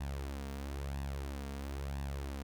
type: tone with flanger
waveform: sawtooth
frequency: 69.3 Hz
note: C#2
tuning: in tune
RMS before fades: -40 dBFS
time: 0-2.43 s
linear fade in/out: 10 ms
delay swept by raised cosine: 1.1 to 4.4 ms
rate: 1 Hz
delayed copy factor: +0.6
effects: none